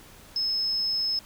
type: tone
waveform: triangle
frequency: 5190 Hz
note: E8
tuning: 28 cents flat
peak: -21 dBFS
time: 0.36-1.19 s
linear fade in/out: 2 ms
effects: tanh soft clip ceiling -22 dBFS + pink hiss -50 dBFS RMS until 1.25 s